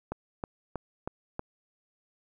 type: click train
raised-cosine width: 1 ms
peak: -19 dBFS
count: 5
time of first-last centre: 0.12-1.394 s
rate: 3.14 Hz
effects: 10-bit